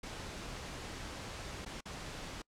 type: noise with dropouts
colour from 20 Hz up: pink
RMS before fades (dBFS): -44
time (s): 0.03-2.42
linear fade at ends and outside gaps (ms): 5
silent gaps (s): 1.65-1.66 / 1.808-1.855
effects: noise-tail reverb RT60 0.1 s tail -25 dB re dry + low-pass 7000 Hz 12 dB/octave